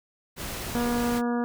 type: noise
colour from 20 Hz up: pink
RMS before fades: -34 dBFS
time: 0.36-1.22 s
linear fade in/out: 50 ms
type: harmonic tone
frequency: 239.6 Hz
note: A#3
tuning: 48 cents sharp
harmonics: 1 / 2 / 3 / 4 / 5 / 6 / 7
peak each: -25 / -31 / -35 / -37 / -39 / -41 / -42 dBFS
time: 0.75-1.44 s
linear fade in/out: 0 ms
effects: none